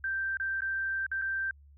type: tone with dropouts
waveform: sine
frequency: 1568 Hz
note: G6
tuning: in tune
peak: -29 dBFS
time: 0.04-1.51 s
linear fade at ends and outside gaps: 2 ms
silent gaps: 0.371-0.399 / 0.607-0.619 / 1.065-1.115 / 1.216-1.22 s
effects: added 71 Hz sine -53 dBFS peak until 1.77 s

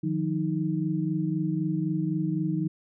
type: tone cluster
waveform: sine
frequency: 154.2 / 178.1 / 312.9 Hz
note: D#3 / F3 / D#4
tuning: -15 / +34 / +10 cents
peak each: -29 dBFS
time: 0.03-2.68 s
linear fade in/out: 10 ms
effects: none

